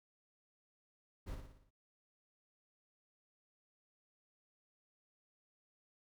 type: noise with echo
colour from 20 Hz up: brown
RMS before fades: -43 dBFS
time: 1.26-1.36 s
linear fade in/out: 20 ms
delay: 58 ms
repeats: 6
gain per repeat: -5 dB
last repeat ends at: 1.708 s
effects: none